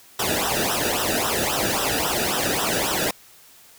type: noise with flanger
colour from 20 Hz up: pink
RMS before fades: -23 dBFS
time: 0.19-3.11 s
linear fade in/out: 5 ms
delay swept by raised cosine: 0.44 to 0.96 ms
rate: 3.7 Hz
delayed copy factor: -0.9
effects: white hiss -50 dBFS RMS until 3.78 s